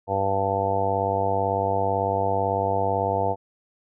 harmonic tone, 98 Hz, G2, in tune, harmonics 1 / 2 / 3 / 4 / 5 / 6 / 7 / 8 / 9, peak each -30 / -36 / -36 / -34 / -27 / -34 / -26 / -31 / -27 dBFS, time 0.07-3.36 s, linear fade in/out 50 ms, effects none

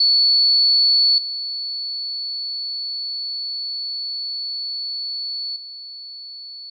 sine tone with level steps, 4435 Hz, C#8, in tune, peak -12 / -24 / -33 dBFS, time 0-6.7 s, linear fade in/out 5 ms, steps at 1.18 / 5.56 s, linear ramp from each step 2 ms, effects none

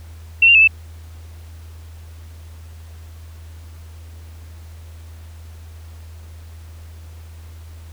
sine tone with pitch steps, 2708 / 2779 / 2610 / 2641 Hz, E7 / F7 / E7 / E7, +46 / -9 / -18 / +3 cents, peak -7 dBFS, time 0.42-0.676 s, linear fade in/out 5 ms, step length 64 ms, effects added 81 Hz sine -35 dBFS peak until 7.92 s + pink hiss -50 dBFS RMS until 7.92 s

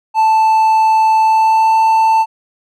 triangle tone with pitch glide, 880 to 888.2 Hz, A5 to A5, 0 to +16 cents, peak -6 dBFS, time 0.14-2.26 s, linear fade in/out 50 ms, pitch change +16 cents, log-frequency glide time 1.23-1.78 s, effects none

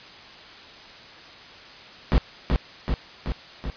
brown noise with echo, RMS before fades -17 dBFS, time 2.12-2.18 s, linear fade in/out 0 ms, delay 380 ms, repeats 4, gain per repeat -3 dB, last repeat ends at 3.7 s, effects white hiss -44 dBFS RMS until 3.76 s + resampled to 11025 Hz

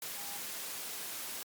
sine tone in noise, 808 Hz, G#5, 48 cents flat, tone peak -50 dBFS, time 0.17-0.38 s, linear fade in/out 2 ms, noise white, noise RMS -41 dBFS, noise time 0.02-1.43 s, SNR -12 dB, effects high-pass 150 Hz 12 dB/octave + MP3 96 kbps

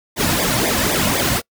pink noise with flanger, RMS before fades -18 dBFS, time 0.16-1.42 s, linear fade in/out 50 ms, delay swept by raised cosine 0.7 to 2.6 ms, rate 3.9 Hz, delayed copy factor -1, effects noise-tail reverb RT60 0.1 s tail -26 dB re dry

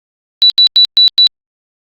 sine tone bursts at uneven times, 3951 Hz, B7, in tune, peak -3 dBFS, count 5, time 0.42-0.5 / 0.58-0.67 / 0.76-0.85 / 0.97-1.08 / 1.18-1.27 s, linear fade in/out 0 ms, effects Opus 48 kbps

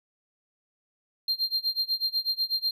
triangle tone with tremolo, 4186 Hz, C8, in tune, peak -21 dBFS, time 1.28-2.71 s, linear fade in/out 2 ms, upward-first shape sine, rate 8.1 Hz, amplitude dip 95%, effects none

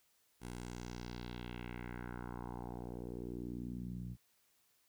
10% pulse tone with low-pass filter sweep, 60.3 Hz, B1, 41 cents flat, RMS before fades -45 dBFS, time 0.4-4.17 s, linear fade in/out 50 ms, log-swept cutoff 11000 to 140 Hz, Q 2.4, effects white hiss -74 dBFS RMS until 4.88 s

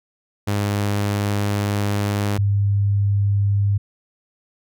sawtooth / sine tone pair in turn, 102.1 / 100.69 Hz, G#2 / G2, -29 / +47 cents, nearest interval unison, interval 24 cents, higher first, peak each -15 dBFS, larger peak neither, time 0.47-2.38 / 2.38-3.78 s, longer first, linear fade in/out 10 ms, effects none

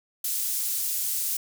pink high-pass noise, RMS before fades -28 dBFS, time 0.24-1.37 s, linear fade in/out 5 ms, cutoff 8900 Hz, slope 12 dB/octave, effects none

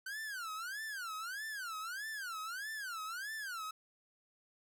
45% pulse tone with vibrato, 1500 Hz, F#6, 23 cents sharp, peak -40 dBFS, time 0.06-3.71 s, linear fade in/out 5 ms, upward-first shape sine, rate 1.6 Hz, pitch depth 290 cents each way, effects none

